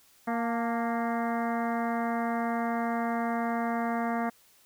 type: harmonic tone with a mistuned harmonic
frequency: 233.1 Hz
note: A#3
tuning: in tune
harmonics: 1 / 2 / 3 / 4 / 5 / 6 / 7 / 8 / 9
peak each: -30 / -38 / -32 / -38 / -38 / -42 / -43 / -43 / -46 dBFS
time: 0.27-4.3 s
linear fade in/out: 10 ms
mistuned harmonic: 4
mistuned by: -51 cents
effects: white hiss -61 dBFS RMS until 4.65 s